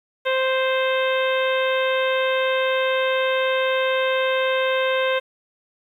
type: harmonic tone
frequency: 523 Hz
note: C5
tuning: 1 cent flat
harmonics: 1 / 2 / 3 / 4 / 5 / 6 / 7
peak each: -20 / -27 / -27 / -30 / -30 / -33 / -33 dBFS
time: 0.25-5.2 s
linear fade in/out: 20 ms
effects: 9-bit